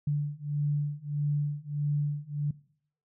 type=beating tone pair; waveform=sine; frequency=145.5 / 147.1 Hz; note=D3 / D3; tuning=-16 / +3 cents; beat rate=1.6 Hz; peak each=-30 dBFS; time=0.07-2.51 s; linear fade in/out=5 ms; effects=noise-tail reverb RT60 0.6 s tail -21 dB re dry